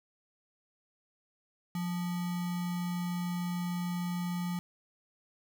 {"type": "tone with sample-and-hold", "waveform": "sine", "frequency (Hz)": 176.6, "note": "F3", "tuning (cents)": 20, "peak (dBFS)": -31, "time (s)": [1.75, 4.59], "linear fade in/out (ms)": 2, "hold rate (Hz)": 1050, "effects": []}